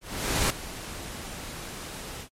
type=noise with ADSR envelope; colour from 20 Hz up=pink; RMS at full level=-23 dBFS; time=0.01-2.29 s; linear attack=490 ms; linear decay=6 ms; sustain=-15 dB; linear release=87 ms; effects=low-pass 12000 Hz 12 dB/octave + MP3 64 kbps